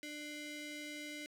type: ring-modulated tone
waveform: sawtooth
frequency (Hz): 892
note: A5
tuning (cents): +23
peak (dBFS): -37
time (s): 0.03-1.26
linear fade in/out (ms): 0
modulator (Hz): 1190
effects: low-pass 11000 Hz 12 dB/octave + 11-bit